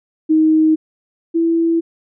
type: tone pair in turn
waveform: sine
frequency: 314.3 / 331.7 Hz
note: D#4 / E4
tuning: +18 / +11 cents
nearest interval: minor second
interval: 93 cents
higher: second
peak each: -9 / -12 dBFS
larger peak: first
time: 0.29-0.76 / 1.34-1.81 s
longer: neither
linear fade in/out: 20 ms
effects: none